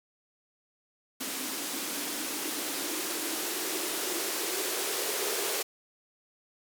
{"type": "noise with band-pass filter sweep", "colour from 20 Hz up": "violet", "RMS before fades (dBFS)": -33, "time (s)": [1.2, 5.63], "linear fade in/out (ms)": 10, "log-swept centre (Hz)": [260, 420], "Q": 5.6, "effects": []}